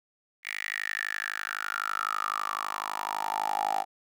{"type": "tone with high-pass filter sweep", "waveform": "10% pulse", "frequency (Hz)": 51.91, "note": "G#1", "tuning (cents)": 0, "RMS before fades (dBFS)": -32, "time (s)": [0.43, 3.85], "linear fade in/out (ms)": 50, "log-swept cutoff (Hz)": [2100, 770], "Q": 8.7, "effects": []}